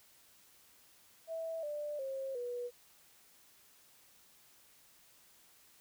sine tone with pitch steps, 653 / 591.9 / 536.6 / 486.4 Hz, E5 / D5 / C5 / B4, -17 / +13 / +44 / -26 cents, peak -37 dBFS, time 1.27-2.71 s, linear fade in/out 50 ms, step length 360 ms, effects white hiss -64 dBFS RMS until 5.8 s

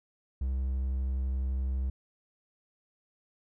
triangle tone with vibrato, 65.41 Hz, C2, in tune, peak -26 dBFS, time 0.41-1.9 s, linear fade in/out 5 ms, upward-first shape sine, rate 12 Hz, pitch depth 11 cents each way, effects none

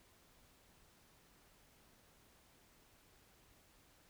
silence, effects pink hiss -68 dBFS RMS until 4.09 s

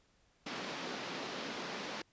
pink band-pass noise, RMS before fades -42 dBFS, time 0.46-2.02 s, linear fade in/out 5 ms, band 190 to 5300 Hz, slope 24 dB/octave, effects pink hiss -71 dBFS RMS until 2.12 s + resampled to 16000 Hz

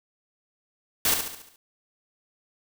white noise with echo, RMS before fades -22 dBFS, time 1.05-1.14 s, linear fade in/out 2 ms, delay 70 ms, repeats 6, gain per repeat -6 dB, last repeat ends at 1.56 s, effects none

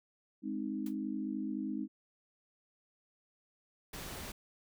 sine chord, Ab major, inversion none, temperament equal, 207.7 / 261.6 / 311.1 Hz, Ab3 / C4 / Eb4, 0 / 0 / 0 cents, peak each -39 dBFS, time 0.42-1.88 s, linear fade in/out 50 ms
white noise with exponential decay, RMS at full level -47 dBFS, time 0.86-0.96 s, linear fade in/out 5 ms, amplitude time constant 20 ms
pink noise, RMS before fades -44 dBFS, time 3.93-4.32 s, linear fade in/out 5 ms
effects none

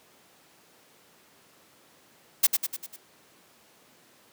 blue noise with echo, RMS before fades -18 dBFS, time 2.43-2.47 s, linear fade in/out 10 ms, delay 99 ms, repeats 5, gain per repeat -5 dB, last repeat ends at 2.965 s, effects pink hiss -58 dBFS RMS until 4.32 s + high-pass 200 Hz 12 dB/octave

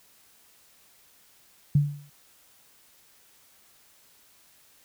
sine tone with exponential decay, 145 Hz, D3, 22 cents flat, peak -14 dBFS, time 1.75-2.1 s, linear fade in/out 5 ms, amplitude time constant 75 ms, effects white hiss -59 dBFS RMS until 4.84 s

